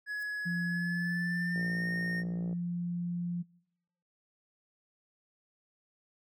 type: tone with pitch glide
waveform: triangle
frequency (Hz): 1686 to 1838.6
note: G#6 to A#6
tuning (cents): +26 to -24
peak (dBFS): -32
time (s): 0.06-2.24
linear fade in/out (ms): 50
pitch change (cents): +150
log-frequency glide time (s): 0.65-1.86
type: noise with exponential growth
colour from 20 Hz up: violet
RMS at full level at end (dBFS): -49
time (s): 0.11-0.23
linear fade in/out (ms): 1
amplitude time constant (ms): 24
type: tone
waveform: sine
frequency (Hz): 174.2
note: F3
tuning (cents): -4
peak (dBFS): -31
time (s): 0.45-3.43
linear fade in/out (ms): 20
type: click train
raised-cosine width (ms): 2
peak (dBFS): -31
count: 57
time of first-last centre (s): 1.56-2.529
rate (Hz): 57.8
effects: noise-tail reverb RT60 0.9 s tail -26 dB re dry + high-pass 100 Hz 12 dB/octave